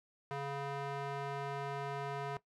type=tone with band-pass filter; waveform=square; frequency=140 Hz; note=C#3; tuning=18 cents sharp; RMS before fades=-40 dBFS; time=0.31-2.37 s; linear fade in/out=0 ms; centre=900 Hz; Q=0.73; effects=noise-tail reverb RT60 0.1 s tail -17 dB re dry